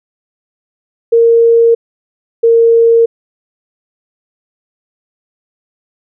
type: tone pair in turn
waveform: sine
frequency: 462.8 / 460.9 Hz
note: A#4 / A#4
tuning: -13 / -20 cents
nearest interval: unison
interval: 7 cents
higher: first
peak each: -4 dBFS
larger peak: neither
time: 1.12-1.75 / 2.43-3.06 s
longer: neither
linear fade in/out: 10 ms
effects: none